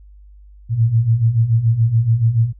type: beating tone pair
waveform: sine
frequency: 110 / 117 Hz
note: A2 / A#2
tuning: 0 / +7 cents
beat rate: 7 Hz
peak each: -18 / -13 dBFS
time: 0.69-2.53 s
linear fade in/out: 50 ms
effects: added 50 Hz sine -40 dBFS peak until 2.59 s